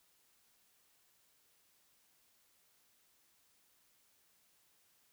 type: silence
effects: white hiss -72 dBFS RMS until 5.12 s